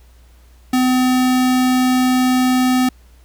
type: tone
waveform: square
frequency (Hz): 254.4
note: C4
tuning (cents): -48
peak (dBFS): -13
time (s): 0.73-2.89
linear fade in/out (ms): 5
effects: added 60 Hz sine -44 dBFS peak until 3.24 s + pink hiss -55 dBFS RMS until 3.24 s